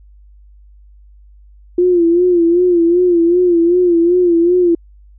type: tone with vibrato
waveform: sine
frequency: 348.1 Hz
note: F4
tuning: 6 cents flat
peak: -8 dBFS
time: 1.78-4.75 s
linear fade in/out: 5 ms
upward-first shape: sine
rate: 2.6 Hz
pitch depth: 73 cents each way
effects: added 50 Hz sine -40 dBFS peak until 5.18 s